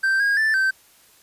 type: tone with pitch steps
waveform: triangle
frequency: 1565 / 1632 / 1763 / 1551 Hz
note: G6 / G#6 / A6 / G6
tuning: -3 / -31 / +3 / -19 cents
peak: -15 dBFS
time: 0.03-0.71 s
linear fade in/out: 10 ms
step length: 170 ms
effects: white hiss -54 dBFS RMS until 1.22 s + resampled to 32000 Hz

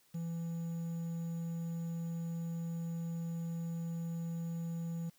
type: tone with quantisation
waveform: triangle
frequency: 167.1 Hz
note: E3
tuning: 24 cents sharp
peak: -34 dBFS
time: 0.14-5.1 s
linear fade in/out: 10 ms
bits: 10
effects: white hiss -69 dBFS RMS until 5.18 s

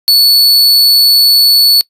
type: tone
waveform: 45% pulse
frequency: 4435 Hz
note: C#8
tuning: in tune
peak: -3 dBFS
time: 0.08-1.81 s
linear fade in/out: 0 ms
effects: noise-tail reverb RT60 0.1 s tail -23 dB re dry + resampled to 32000 Hz

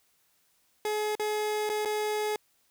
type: tone with dropouts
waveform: 30% pulse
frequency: 423.9 Hz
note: G#4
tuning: 35 cents sharp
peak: -25 dBFS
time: 0.85-2.36 s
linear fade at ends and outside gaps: 2 ms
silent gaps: 1.153-1.196 / 1.693-1.698 / 1.85-1.856 s
effects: white hiss -69 dBFS RMS until 2.7 s

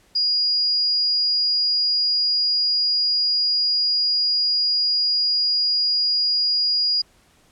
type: tone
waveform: sine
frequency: 4870 Hz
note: D#8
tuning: 38 cents flat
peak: -17 dBFS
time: 0.15-7.02 s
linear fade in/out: 10 ms
effects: pink hiss -57 dBFS RMS until 7.51 s + low-pass 11000 Hz 12 dB/octave

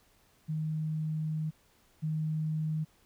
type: tone pair in turn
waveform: sine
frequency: 156 / 156 Hz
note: D#3 / D#3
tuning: +5 / +5 cents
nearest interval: unison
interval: 0 cents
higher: neither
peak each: -30 / -29 dBFS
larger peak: second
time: 0.48-1.51 / 2.02-2.85 s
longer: first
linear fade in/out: 20 ms
effects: pink hiss -66 dBFS RMS until 3.05 s

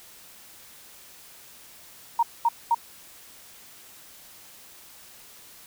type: tone bursts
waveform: sine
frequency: 932.3 Hz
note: A#5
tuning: in tune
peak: -17 dBFS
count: 3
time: 2.19-2.747 s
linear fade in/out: 5 ms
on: 39 ms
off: 220 ms
effects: white hiss -49 dBFS RMS until 5.66 s

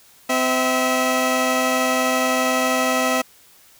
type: tone pair together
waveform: 15% pulse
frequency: 257 / 648.6 Hz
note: C4 / E5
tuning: -31 / -28 cents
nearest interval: octave + major third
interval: 1603 cents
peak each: -14 dBFS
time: 0.29-3.22 s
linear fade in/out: 10 ms
effects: white hiss -51 dBFS RMS until 3.79 s

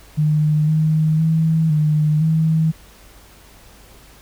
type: tone with pitch steps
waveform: sine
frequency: 152.2 / 156.3 / 160.7 / 152.2 / 159.5 Hz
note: D#3 / D#3 / E3 / D#3 / D#3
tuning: -38 / +8 / -44 / -38 / +43 cents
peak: -13 dBFS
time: 0.17-2.72 s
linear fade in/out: 20 ms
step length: 510 ms
effects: added 50 Hz sine -47 dBFS peak until 4.21 s + pink hiss -47 dBFS RMS until 4.21 s

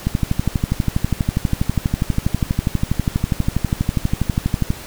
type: click train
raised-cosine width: 5 ms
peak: -4 dBFS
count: 58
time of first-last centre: 0.07-4.704 s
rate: 12.3 Hz
effects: pink hiss -35 dBFS RMS until 4.86 s

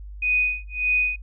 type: tone with tremolo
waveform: sine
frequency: 2489 Hz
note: D#7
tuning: in tune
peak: -17 dBFS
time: 0.22-1.16 s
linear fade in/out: 5 ms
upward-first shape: sine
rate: 1.7 Hz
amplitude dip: 100%
effects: noise-tail reverb RT60 0.1 s tail -22 dB re dry + added 50 Hz sine -35 dBFS peak until 1.22 s

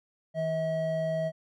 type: tone pair together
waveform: triangle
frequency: 160.5 / 642 Hz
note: E3 / E5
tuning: -46 / -46 cents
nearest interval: 2 octaves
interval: 2400 cents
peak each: -31 / -26 dBFS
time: 0.34-1.32 s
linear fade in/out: 50 ms
effects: none

